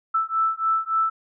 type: beating tone pair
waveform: sine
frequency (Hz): 1318.5 / 1322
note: E6 / E6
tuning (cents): 0 / +5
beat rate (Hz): 3.5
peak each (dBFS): -23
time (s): 0.14-1.1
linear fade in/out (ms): 10
effects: none